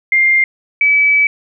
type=tone pair in turn; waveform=sine; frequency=2108 / 2293 Hz; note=C7 / D7; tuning=+12 / -42 cents; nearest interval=minor second; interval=146 cents; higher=second; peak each=-8 dBFS; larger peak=neither; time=0.12-0.44 / 0.81-1.27 s; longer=second; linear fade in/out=2 ms; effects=none